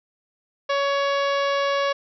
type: harmonic tone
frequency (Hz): 560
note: C#5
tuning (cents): +18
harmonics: 1 / 2 / 3 / 4 / 5 / 6 / 7 / 8 / 9 / 10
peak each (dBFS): -22 / -25 / -30 / -34 / -35 / -36 / -38 / -42 / -43 / -42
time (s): 0.69-1.93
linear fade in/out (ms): 10
effects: none